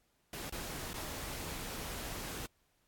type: noise with dropouts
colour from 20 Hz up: pink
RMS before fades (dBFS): -42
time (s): 0.33-2.46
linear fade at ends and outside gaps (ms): 2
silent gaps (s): 0.497-0.523 / 0.932-0.94
effects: pink hiss -75 dBFS RMS until 2.87 s + AAC 64 kbps